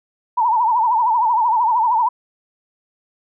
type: tone with vibrato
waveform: sine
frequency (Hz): 927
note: A#5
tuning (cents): -10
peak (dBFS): -13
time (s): 0.37-2.09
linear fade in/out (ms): 10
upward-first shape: triangle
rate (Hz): 13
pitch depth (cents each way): 150
effects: none